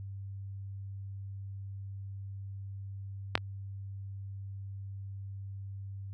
clicks, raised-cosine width 0.3 ms, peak -7 / -24 dBFS, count 2, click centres 3.354 / 3.377 s, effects added 98 Hz sine -39 dBFS peak until 6.13 s

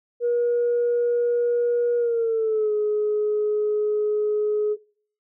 sine tone with pitch glide, 478.8 to 421.7 Hz, A#4 to G#4, +46 to +26 cents, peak -18 dBFS, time 0.2-4.77 s, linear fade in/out 50 ms, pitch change -220 cents, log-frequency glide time 1.97-2.73 s, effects noise-tail reverb RT60 0.5 s tail -21 dB re dry + tanh soft clip ceiling -15 dBFS

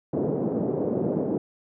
white band-pass noise, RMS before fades -26 dBFS, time 0.13-1.38 s, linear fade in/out 2 ms, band 140 to 490 Hz, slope 24 dB/octave, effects none

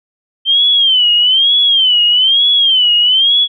sine tone with vibrato, 3117 Hz, G7, 11 cents flat, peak -7 dBFS, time 0.45-3.48 s, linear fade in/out 50 ms, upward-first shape sine, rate 1.1 Hz, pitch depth 140 cents each way, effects none

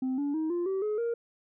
sine tone with pitch steps, 259.4 / 286.2 / 315.7 / 348.3 / 384.2 / 423.8 / 467.6 Hz, C4 / D4 / D#4 / F4 / G4 / G#4 / A#4, -15 / -45 / +25 / -5 / -35 / +35 / +5 cents, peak -25 dBFS, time 0.02-1.14 s, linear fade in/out 5 ms, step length 160 ms, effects tanh soft clip ceiling -26 dBFS

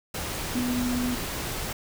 sine tone in noise, 246.9 Hz, B3, in tune, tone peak -25 dBFS, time 0.55-1.15 s, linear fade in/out 5 ms, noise pink, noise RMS -32 dBFS, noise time 0.14-1.73 s, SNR +4 dB, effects none

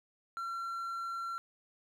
triangle tone, 1362 Hz, F6, 44 cents flat, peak -34 dBFS, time 0.37-1.38 s, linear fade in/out 0 ms, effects none

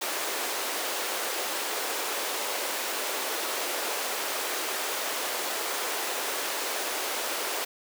pink high-pass noise, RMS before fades -31 dBFS, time 0.01-7.65 s, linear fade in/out 10 ms, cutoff 390 Hz, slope 24 dB/octave, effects none

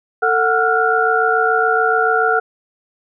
sine tone cluster, 447 / 736 / 1370 / 1437 Hz, A4 / F#5 / F6 / F6, +27 / -9 / -34 / +49 cents, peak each -18 dBFS, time 0.22-2.4 s, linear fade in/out 10 ms, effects none

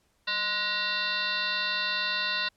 sine tone with frequency modulation, 2739 Hz, F7, 34 cents flat, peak -26 dBFS, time 0.27-2.49 s, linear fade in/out 10 ms, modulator 425 Hz, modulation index 3.9, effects pink hiss -70 dBFS RMS until 2.56 s + low-pass 12000 Hz 12 dB/octave

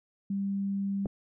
sine tone, 197.6 Hz, G3, 14 cents sharp, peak -28 dBFS, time 0.3-1.07 s, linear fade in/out 5 ms
click, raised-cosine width 2 ms, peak -20 dBFS, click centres 1.058 s
effects none

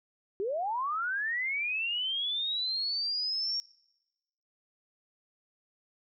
sine linear sweep, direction up, 370 to 5570 Hz, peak -29 dBFS, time 0.4-3.6 s, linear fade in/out 0 ms, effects noise-tail reverb RT60 1.0 s tail -24 dB re dry

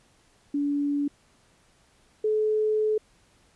sine tone pair in turn, 287 / 430 Hz, D4 / A4, -40 / -40 cents, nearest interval perfect fifth, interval 700 cents, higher second, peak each -23 / -21 dBFS, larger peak second, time 0.54-1.08 / 2.24-2.98 s, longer second, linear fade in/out 5 ms, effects pink hiss -62 dBFS RMS until 3.55 s + resampled to 24000 Hz

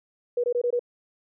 sine tone bursts, 484.6 Hz, B4, 33 cents flat, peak -21 dBFS, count 5, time 0.37-0.794 s, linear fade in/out 5 ms, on 68 ms, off 21 ms, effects none

